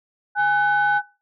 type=tone pair together; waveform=sine; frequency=824.3 / 1504 Hz; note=G#5 / F#6; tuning=-13 / +28 cents; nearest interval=minor seventh; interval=1041 cents; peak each=-18 dBFS; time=0.35-1.02 s; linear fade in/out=50 ms; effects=noise-tail reverb RT60 0.3 s tail -20 dB re dry + tanh soft clip ceiling -11 dBFS